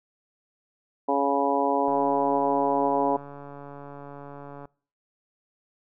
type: harmonic tone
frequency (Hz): 140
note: C#3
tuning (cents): +18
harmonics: 2 / 3 / 4 / 5 / 6 / 7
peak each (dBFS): -28 / -28 / -28 / -28 / -28 / -28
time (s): 1.08-3.17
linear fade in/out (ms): 10
type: click train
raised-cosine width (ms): 1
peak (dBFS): -28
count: 395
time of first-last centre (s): 1.88-4.655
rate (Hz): 142
effects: noise-tail reverb RT60 0.5 s tail -25 dB re dry